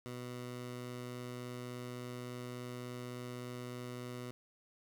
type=tone; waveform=15% pulse; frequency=123.47 Hz; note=B2; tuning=in tune; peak=-36 dBFS; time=0.06-4.31 s; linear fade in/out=0 ms; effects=none

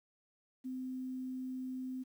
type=tone with quantisation; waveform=sine; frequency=257.3 Hz; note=C4; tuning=29 cents flat; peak=-38 dBFS; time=0.64-2.04 s; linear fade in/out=20 ms; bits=11; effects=none

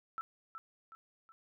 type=tone with echo; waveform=sine; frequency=1323 Hz; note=E6; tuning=6 cents sharp; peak=-36 dBFS; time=0.18-0.21 s; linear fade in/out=0 ms; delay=370 ms; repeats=3; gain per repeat=-7 dB; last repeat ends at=1.32 s; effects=none

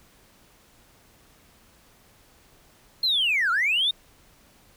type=linear two-way sweep; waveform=triangle; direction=down then up; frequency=4259 to 1318.5 to 3731 Hz; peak=-17 dBFS; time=3.03-3.91 s; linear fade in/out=5 ms; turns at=3.51 s; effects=tanh soft clip ceiling -17 dBFS + pink hiss -57 dBFS RMS until 4.76 s

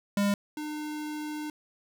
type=tone pair in turn; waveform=square; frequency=202.1 / 302.3 Hz; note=G#3 / D#4; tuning=-47 / -50 cents; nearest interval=perfect fifth; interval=697 cents; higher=second; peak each=-24 / -34 dBFS; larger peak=first; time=0.17-0.34 / 0.57-1.5 s; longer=second; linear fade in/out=2 ms; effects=none

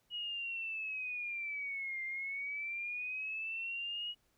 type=linear two-way sweep; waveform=sine; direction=down then up; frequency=2909 to 2093 to 2909 Hz; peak=-37 dBFS; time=0.1-4.15 s; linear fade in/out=50 ms; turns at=2.03 s; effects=pink hiss -75 dBFS RMS until 4.37 s

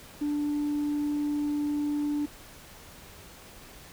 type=tone; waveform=sine; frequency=293.7 Hz; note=D4; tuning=in tune; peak=-24 dBFS; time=0.21-2.26 s; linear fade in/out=10 ms; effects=tanh soft clip ceiling -24 dBFS + pink hiss -49 dBFS RMS until 3.92 s

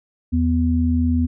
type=tone pair together; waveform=sine; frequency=82.39 / 246.9 Hz; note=E2 / B3; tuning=0 / 0 cents; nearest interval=octave + perfect fifth; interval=1900 cents; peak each=-18 dBFS; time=0.32-1.27 s; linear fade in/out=20 ms; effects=none

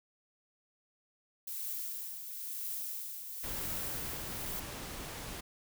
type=noise with tremolo; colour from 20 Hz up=violet; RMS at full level=-38 dBFS; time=1.47-4.6 s; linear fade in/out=5 ms; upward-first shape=triangle; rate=0.99 Hz; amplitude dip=55%
type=noise; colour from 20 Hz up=pink; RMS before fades=-43 dBFS; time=3.43-5.41 s; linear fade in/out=10 ms
effects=none

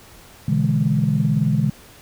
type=chord; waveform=sine; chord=E dominant seventh; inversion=second; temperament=equal; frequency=123.47 / 146.83 / 164.81 / 207.7 Hz; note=B2 / D3 / E3 / G#3; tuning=0 / 0 / 0 / 0 cents; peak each=-22 / -19 / -22 / -21 dBFS; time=0.48-1.7 s; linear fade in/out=5 ms; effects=tanh soft clip ceiling -6 dBFS + pink hiss -46 dBFS RMS until 2.01 s

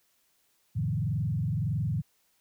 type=tone with frequency modulation; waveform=sine; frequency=130.81 Hz; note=C3; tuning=in tune; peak=-26 dBFS; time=0.75-2.02 s; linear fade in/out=20 ms; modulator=21.7 Hz; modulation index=1.7; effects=white hiss -70 dBFS RMS until 2.4 s

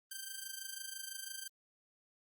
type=tone with amplitude modulation; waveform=5% pulse; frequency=1568 Hz; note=G6; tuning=in tune; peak=-29 dBFS; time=0.11-1.48 s; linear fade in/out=5 ms; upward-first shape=sine; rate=26 Hz; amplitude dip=70%; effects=Opus 32 kbps

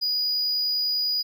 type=tone; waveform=triangle; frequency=4915 Hz; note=D#8; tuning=22 cents flat; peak=-21 dBFS; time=0.01-1.23 s; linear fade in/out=20 ms; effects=none

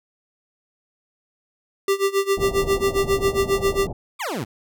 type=tone with tremolo; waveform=square; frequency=393.5 Hz; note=G4; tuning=7 cents sharp; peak=-16 dBFS; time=1.88-3.87 s; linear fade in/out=2 ms; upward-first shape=sine; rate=7.4 Hz; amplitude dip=90%
type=low-pass noise; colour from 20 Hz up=pink; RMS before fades=-29 dBFS; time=2.37-3.93 s; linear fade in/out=5 ms; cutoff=820 Hz; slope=48 dB/octave
type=exponential sweep; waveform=20% pulse; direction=down; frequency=1244.5 to 92.7 Hz; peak=-20 dBFS; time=4.19-4.45 s; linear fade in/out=20 ms
effects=none

